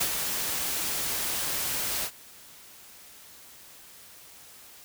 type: noise with ADSR envelope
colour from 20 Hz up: white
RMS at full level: -25 dBFS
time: 0-2.11 s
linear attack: 11 ms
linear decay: 70 ms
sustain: -5 dB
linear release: 69 ms
effects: white hiss -50 dBFS RMS until 4.84 s